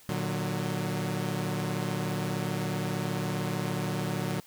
sawtooth chord, Bb augmented, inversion none, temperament equal with one note detuned, 116.54 / 149.92 / 185 Hz, Bb2 / D3 / F#3, 0 / +36 / 0 cents, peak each -31 / -29 / -29 dBFS, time 0.09-4.4 s, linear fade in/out 0 ms, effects white hiss -56 dBFS RMS until 4.46 s

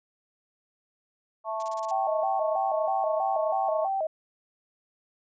harmonic tone, 220 Hz, A3, in tune, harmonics 3 / 4 / 5, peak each -32 / -33 / -34 dBFS, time 1.44-3.89 s, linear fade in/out 50 ms
violet noise bursts, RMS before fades -35 dBFS, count 6, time 1.6-1.909 s, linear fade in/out 0 ms, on 24 ms, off 33 ms
sine tone with vibrato, 700 Hz, F5, 4 cents sharp, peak -25 dBFS, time 1.91-4.07 s, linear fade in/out 5 ms, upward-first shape square, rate 3.1 Hz, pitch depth 180 cents each way
effects resampled to 16000 Hz

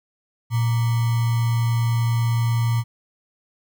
sine tone with sample-and-hold, 116.3 Hz, A#2, 4 cents flat, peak -17 dBFS, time 0.5-2.84 s, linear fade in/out 50 ms, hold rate 1050 Hz, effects none

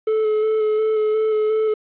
triangle tone with vibrato, 432.9 Hz, A4, 28 cents flat, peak -14 dBFS, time 0.07-1.74 s, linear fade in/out 5 ms, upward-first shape square, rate 2.8 Hz, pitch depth 15 cents each way, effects resampled to 8000 Hz + 8-bit

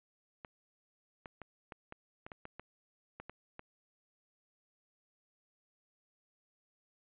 clicks, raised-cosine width 0.5 ms, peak -30 dBFS, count 12, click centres 0.448 / 1.258 / 1.417 / 1.722 / 1.924 / 2.265 / 2.318 / 2.454 / 2.596 / 3.2 / 3.296 / 3.594 s, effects resampled to 8000 Hz

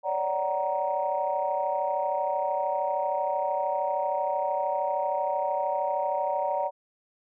sine tone cluster, 555 / 588 / 750 / 937 Hz, C#5 / D5 / F#5 / A#5, +2 / +2 / +23 / +9 cents, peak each -33 / -29 / -30 / -29 dBFS, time 0.03-6.71 s, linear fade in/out 50 ms, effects tanh soft clip ceiling -15 dBFS

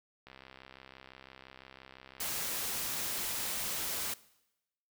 click train, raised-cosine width 0.3 ms, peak -34 dBFS, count 167, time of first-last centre 0.27-2.789 s, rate 65.9 Hz
white noise, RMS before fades -36 dBFS, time 2.2-4.14 s, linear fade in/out 5 ms
effects noise-tail reverb RT60 0.9 s tail -20 dB re dry

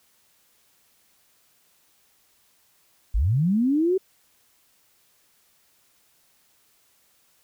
sine linear sweep, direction up, 39.89 to 388 Hz, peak -18 dBFS, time 3.14-3.98 s, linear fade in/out 10 ms, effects white hiss -63 dBFS RMS until 7.43 s

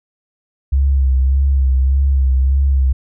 sine tone with vibrato, 67 Hz, C2, 42 cents sharp, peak -10 dBFS, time 0.72-2.93 s, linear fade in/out 10 ms, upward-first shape sine, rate 1.7 Hz, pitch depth 49 cents each way, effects none

